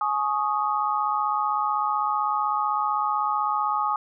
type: chord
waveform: sine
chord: Ab suspended fourth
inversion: none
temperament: equal with one note detuned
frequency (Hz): 843.2 / 1108.7 / 1244.5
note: Ab5 / Db6 / Eb6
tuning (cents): +26 / 0 / 0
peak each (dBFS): -26 / -28 / -25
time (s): 0.01-3.96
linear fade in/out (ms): 2
effects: none